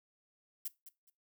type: noise with echo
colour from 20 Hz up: violet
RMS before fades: -38 dBFS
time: 0.65-0.68 s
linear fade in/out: 5 ms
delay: 210 ms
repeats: 2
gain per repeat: -13 dB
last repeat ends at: 1.1 s
effects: noise-tail reverb RT60 0.2 s tail -18 dB re dry